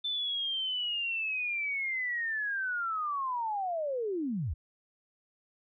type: linear sweep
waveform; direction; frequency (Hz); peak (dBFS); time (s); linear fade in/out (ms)
sine; down; 3549 to 58.27; -30; 0.04-4.54; 10
effects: none